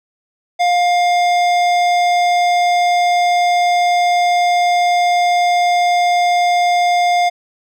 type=tone with hard clipping; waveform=triangle; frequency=706 Hz; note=F5; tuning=19 cents sharp; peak=-13 dBFS; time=0.59-7.3 s; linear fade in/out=20 ms; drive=18 dB; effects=none